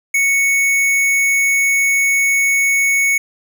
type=tone with hard clipping; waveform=sine; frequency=2217 Hz; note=C#7; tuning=in tune; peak=-13 dBFS; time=0.14-3.18 s; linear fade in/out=5 ms; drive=18 dB; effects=none